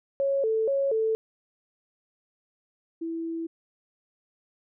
sine tone with vibrato, 493.9 Hz, B4, in tune, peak -22 dBFS, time 0.2-1.15 s, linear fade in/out 0 ms, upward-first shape square, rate 2.1 Hz, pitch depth 190 cents each way
sine tone, 329.6 Hz, E4, in tune, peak -29 dBFS, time 3.01-3.47 s, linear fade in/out 10 ms
effects none

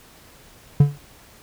triangle tone with exponential decay, 144 Hz, D3, 34 cents flat, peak -4 dBFS, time 0.8-0.98 s, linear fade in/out 5 ms, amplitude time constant 39 ms, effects pink hiss -49 dBFS RMS until 1.42 s

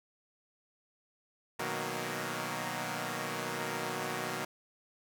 5% pulse chord, B major seventh, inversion none, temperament equal, 123.47 / 155.56 / 185 / 233.1 Hz, B2 / D#3 / F#3 / A#3, 0 / 0 / 0 / 0 cents, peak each -29 dBFS, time 1.59-4.45 s, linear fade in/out 5 ms, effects none

